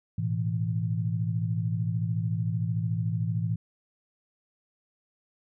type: chord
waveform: sine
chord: A suspended second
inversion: none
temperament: equal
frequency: 110 / 123.47 / 164.81 Hz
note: A2 / B2 / E3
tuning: 0 / 0 / 0 cents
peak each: -28 / -33 / -30 dBFS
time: 0.18-3.56 s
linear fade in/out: 5 ms
effects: none